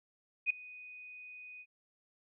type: tone with ADSR envelope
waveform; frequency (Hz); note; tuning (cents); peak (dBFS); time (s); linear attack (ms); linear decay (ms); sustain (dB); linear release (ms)
sine; 2489; D#7; 0; -24; 0.46-1.66; 42; 4; -23; 54
effects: none